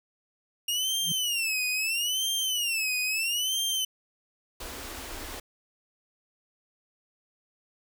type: tone with vibrato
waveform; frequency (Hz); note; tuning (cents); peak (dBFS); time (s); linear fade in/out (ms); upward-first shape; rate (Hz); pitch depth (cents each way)
sawtooth; 2811; F7; +11; -23; 0.68-3.85; 5; sine; 0.76; 210
type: tone with exponential growth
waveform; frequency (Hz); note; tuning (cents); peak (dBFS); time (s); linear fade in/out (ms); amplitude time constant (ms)
sine; 164.81; E3; 0; -29; 0.99-1.12; 2; 27
type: band-stop noise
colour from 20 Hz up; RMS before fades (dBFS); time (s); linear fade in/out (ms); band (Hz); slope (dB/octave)
pink; -39; 4.6-5.4; 5; 100 to 230; 96
effects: none